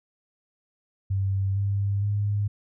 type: tone with pitch steps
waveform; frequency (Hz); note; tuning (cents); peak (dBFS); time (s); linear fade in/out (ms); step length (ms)
sine; 97.2 / 99.87 / 102.62; G2 / G2 / G#2; -14 / +33 / -20; -22; 1.1-2.48; 10; 460
effects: none